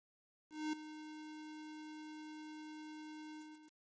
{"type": "tone with ADSR envelope", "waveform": "square", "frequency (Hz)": 307.5, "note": "D#4", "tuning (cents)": -20, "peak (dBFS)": -36, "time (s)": [0.5, 3.75], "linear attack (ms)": 230, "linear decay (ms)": 5, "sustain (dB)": -13, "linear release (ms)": 410, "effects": ["resampled to 16000 Hz", "11-bit"]}